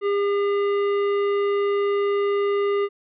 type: tone with tanh clipping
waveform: triangle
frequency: 403.8 Hz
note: G#4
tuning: 49 cents flat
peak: -21 dBFS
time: 0.01-2.89 s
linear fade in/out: 50 ms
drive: 18 dB
effects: resampled to 8000 Hz